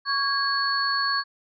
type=tone cluster; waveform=sine; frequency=1118 / 1639 / 4415 Hz; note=C#6 / G#6 / C#8; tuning=+14 / -23 / -8 cents; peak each=-26 dBFS; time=0.05-1.24 s; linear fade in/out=50 ms; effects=none